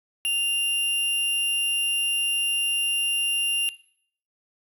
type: tone pair together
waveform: sine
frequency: 2794 / 11159 Hz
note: F7 / F9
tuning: 0 / -3 cents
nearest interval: 2 octaves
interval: 2397 cents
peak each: -21 / -25 dBFS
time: 0.25-3.69 s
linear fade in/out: 0 ms
effects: noise-tail reverb RT60 0.6 s tail -19 dB re dry + tanh soft clip ceiling -19 dBFS